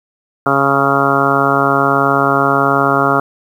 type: harmonic tone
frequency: 138.59 Hz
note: C#3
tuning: in tune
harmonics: 1 / 2 / 3 / 4 / 5 / 6 / 7 / 8 / 9 / 10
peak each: -22 / -19 / -19 / -21 / -18 / -22 / -23 / -19 / -17 / -17 dBFS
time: 0.46-3.2 s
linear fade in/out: 2 ms
effects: 7-bit